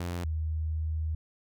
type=tone pair in turn; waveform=sawtooth / sine; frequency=87.4 / 78.79 Hz; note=F2 / D#2; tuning=+2 / +22 cents; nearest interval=major second; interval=180 cents; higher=first; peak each=-28 dBFS; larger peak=neither; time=0-0.24 / 0.24-1.15 s; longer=second; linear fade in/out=5 ms; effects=none